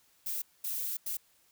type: noise bursts at uneven times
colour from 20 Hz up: violet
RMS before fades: -35 dBFS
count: 3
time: 0.26-0.42 / 0.64-0.97 / 1.06-1.17 s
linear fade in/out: 5 ms
effects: white hiss -67 dBFS RMS until 1.51 s